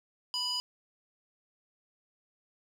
square tone with band-pass filter, 987.8 Hz, B5, in tune, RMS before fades -33 dBFS, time 0.34-0.6 s, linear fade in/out 0 ms, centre 4400 Hz, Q 7.7, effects 10-bit

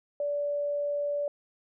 sine tone, 579 Hz, D5, 25 cents flat, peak -27 dBFS, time 0.2-1.28 s, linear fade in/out 2 ms, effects none

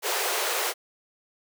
pink high-pass noise, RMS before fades -27 dBFS, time 0.02-0.74 s, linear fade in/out 50 ms, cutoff 370 Hz, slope 96 dB/octave, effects none

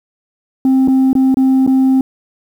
sine tone with dropouts, 263.5 Hz, C4, 12 cents sharp, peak -5 dBFS, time 0.65-2.01 s, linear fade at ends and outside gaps 2 ms, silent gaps 0.876-0.882 / 1.131-1.152 / 1.344-1.37 / 1.665-1.675 s, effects tanh soft clip ceiling -7 dBFS + 7-bit

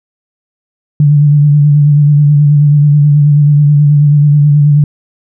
sine tone with vibrato, 146.5 Hz, D3, 4 cents flat, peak -3 dBFS, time 1-4.84 s, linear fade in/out 2 ms, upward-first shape sine, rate 9.3 Hz, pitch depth 35 cents each way, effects none

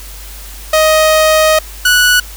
sawtooth tone pair in turn, 626 / 1474.3 Hz, D#5 / F#6, +10 / -7 cents, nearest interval octave + minor third, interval 1483 cents, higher second, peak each -3 dBFS, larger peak neither, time 0.73-1.59 / 1.85-2.2 s, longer first, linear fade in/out 5 ms, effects added 50 Hz sine -29 dBFS peak until 2.36 s + white hiss -33 dBFS RMS until 2.36 s

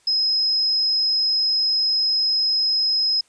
sine tone, 5110 Hz, D#8, 45 cents sharp, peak -17 dBFS, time 0.07-3.21 s, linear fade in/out 5 ms, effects white hiss -59 dBFS RMS until 3.28 s + resampled to 22050 Hz

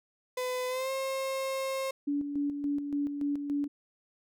35% pulse tone with pitch glide, 504 to 534 Hz, B4 to C5, +35 to +35 cents, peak -29 dBFS, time 0.37-1.91 s, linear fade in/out 5 ms, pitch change +100 cents, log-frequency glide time 0.68-0.91 s
sine tone with tremolo, 286.9 Hz, D4, 40 cents flat, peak -27 dBFS, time 2.07-3.68 s, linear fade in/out 10 ms, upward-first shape square, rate 3.5 Hz, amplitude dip 50%
effects none

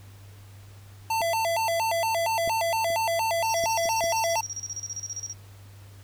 square tone with vibrato, 775 Hz, G5, 20 cents flat, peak -24 dBFS, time 1.1-4.41 s, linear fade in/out 5 ms, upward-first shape square, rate 4.3 Hz, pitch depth 250 cents each way
clicks, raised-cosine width 2 ms, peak -29 / -23 / -30 / -25 / -28 / -25 dBFS, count 6, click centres 1.208 / 2.476 / 2.903 / 3.639 / 3.856 / 4.041 s
sine tone with tremolo, 5670 Hz, F8, 25 cents sharp, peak -30 dBFS, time 3.43-5.35 s, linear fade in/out 50 ms, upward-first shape square, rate 15 Hz, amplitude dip 80%
effects added 99 Hz sine -45 dBFS peak until 6.03 s + pink hiss -55 dBFS RMS until 6.03 s

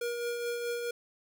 square tone with tremolo, 476 Hz, A#4, 36 cents sharp, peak -31 dBFS, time 0.01-0.91 s, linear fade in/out 5 ms, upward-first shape triangle, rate 4.7 Hz, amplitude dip 40%, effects none

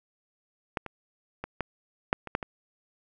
clicks, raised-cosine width 0.5 ms, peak -13 / -22 / -19 / -14 / -7 / -23 / -10 / -19 dBFS, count 8, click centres 0.772 / 0.863 / 1.44 / 1.607 / 2.129 / 2.273 / 2.351 / 2.428 s, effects none

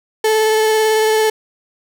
35% pulse tone with vibrato, 435.9 Hz, A4, 16 cents flat, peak -10 dBFS, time 0.24-1.3 s, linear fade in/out 5 ms, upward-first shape triangle, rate 18 Hz, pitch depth 18 cents each way, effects none

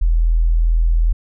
sine tone, 41.2 Hz, E1, in tune, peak -11 dBFS, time 0.01-1.13 s, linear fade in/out 10 ms, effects none

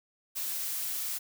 blue noise, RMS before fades -34 dBFS, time 0.35-1.19 s, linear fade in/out 20 ms, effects none

